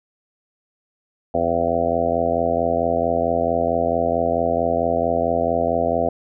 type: harmonic tone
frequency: 84.5 Hz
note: E2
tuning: 43 cents sharp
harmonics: 1 / 2 / 3 / 4 / 5 / 6 / 7 / 8 / 9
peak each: -32 / -32 / -27 / -31 / -29 / -24 / -25 / -21 / -28 dBFS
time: 1.34-6.09 s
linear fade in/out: 5 ms
effects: none